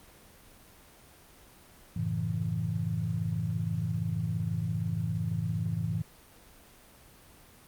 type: chord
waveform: sine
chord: F# minor seventh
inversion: none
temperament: equal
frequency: 92.5 / 110 / 138.59 / 164.81 Hz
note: F#2 / A2 / C#3 / E3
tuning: 0 / 0 / 0 / 0 cents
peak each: -38 / -32 / -38 / -32 dBFS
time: 1.96-6.02 s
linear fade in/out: 5 ms
effects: pink hiss -55 dBFS RMS until 7.67 s + Opus 24 kbps